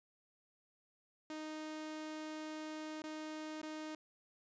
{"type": "tone with dropouts", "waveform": "sawtooth", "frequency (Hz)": 310, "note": "D#4", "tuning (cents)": -6, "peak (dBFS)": -39, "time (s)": [1.3, 3.95], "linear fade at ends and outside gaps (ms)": 2, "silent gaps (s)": [[3.02, 3.039], [3.616, 3.63]], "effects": ["resampled to 16000 Hz"]}